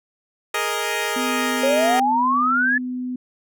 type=chord; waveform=10% pulse; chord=Ab suspended second; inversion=none; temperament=equal; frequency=415.3 / 466.2 / 622.3 Hz; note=Ab4 / Bb4 / Eb5; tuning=0 / 0 / 0 cents; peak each=-17 / -17 / -19 dBFS; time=0.54-2 s; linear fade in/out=5 ms
type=tone with pitch glide; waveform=sine; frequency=254.3 to 251.2 Hz; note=C4 to B3; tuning=-49 to +30 cents; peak=-24 dBFS; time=1.16-3.16 s; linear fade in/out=5 ms; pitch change=-21 cents; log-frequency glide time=1.99-2.12 s
type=exponential sweep; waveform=sine; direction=up; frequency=530 to 1756 Hz; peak=-16 dBFS; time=1.63-2.78 s; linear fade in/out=5 ms
effects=none